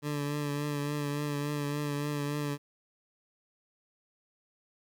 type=tone with vibrato; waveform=20% pulse; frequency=145.8 Hz; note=D3; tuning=12 cents flat; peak=-26 dBFS; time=0.02-2.58 s; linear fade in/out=50 ms; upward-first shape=triangle; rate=3.5 Hz; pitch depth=32 cents each way; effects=11-bit